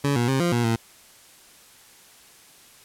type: tone with pitch steps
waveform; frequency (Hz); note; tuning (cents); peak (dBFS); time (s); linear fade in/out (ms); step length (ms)
20% pulse; 141.6 / 119.8 / 133.8 / 173.6 / 119.4 / 114.5; C#3 / A#2 / C3 / F3 / A#2 / A#2; +37 / +48 / +39 / -10 / +42 / -31; -15; 0.04-0.76; 5; 120
effects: white hiss -51 dBFS RMS until 2.84 s + low-pass 12000 Hz 12 dB/octave